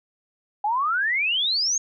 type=exponential sweep; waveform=sine; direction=up; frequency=806 to 6645 Hz; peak=-20 dBFS; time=0.64-1.78 s; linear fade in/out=5 ms; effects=none